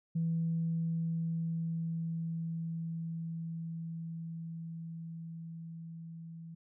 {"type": "tone with level ramp", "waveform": "sine", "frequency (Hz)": 164.81, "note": "E3", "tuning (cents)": 0, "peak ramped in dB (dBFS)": [-28, -44], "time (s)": [0.15, 6.55], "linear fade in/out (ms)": 10, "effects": ["tanh soft clip ceiling -24 dBFS"]}